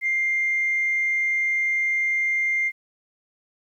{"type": "tone with frequency modulation", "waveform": "sine", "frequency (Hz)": 2100, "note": "C7", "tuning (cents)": 6, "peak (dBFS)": -19, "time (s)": [0.01, 2.72], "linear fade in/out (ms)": 50, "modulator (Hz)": 71.3, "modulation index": 0.21, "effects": ["tanh soft clip ceiling -15 dBFS", "10-bit"]}